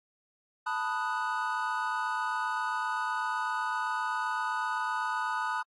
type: chord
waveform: triangle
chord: B dominant seventh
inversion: third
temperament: equal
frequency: 880 / 987.8 / 1244.5 / 1480 Hz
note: A5 / B5 / D#6 / F#6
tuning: 0 / 0 / 0 / 0 cents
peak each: -33 dBFS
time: 0.66-5.62 s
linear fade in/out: 10 ms
effects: AAC 32 kbps